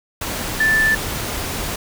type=tone in noise; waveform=sine; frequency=1760 Hz; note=A6; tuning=in tune; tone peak=-13 dBFS; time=0.6-0.95 s; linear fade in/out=5 ms; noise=pink; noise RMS=-25 dBFS; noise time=0.21-1.76 s; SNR=+9 dB; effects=none